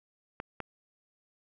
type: clicks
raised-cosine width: 0.5 ms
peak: -21 dBFS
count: 2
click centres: 0.401 / 0.603 s
effects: none